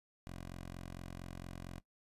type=tone; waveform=10% pulse; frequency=44.37 Hz; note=F1; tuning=28 cents sharp; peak=-37 dBFS; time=0.27-1.8 s; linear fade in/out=0 ms; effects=noise-tail reverb RT60 0.1 s tail -19 dB re dry + resampled to 32000 Hz